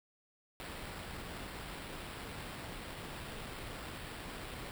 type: noise with sample-and-hold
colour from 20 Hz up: pink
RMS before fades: -45 dBFS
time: 0.6-4.71 s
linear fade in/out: 0 ms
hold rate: 6300 Hz
effects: none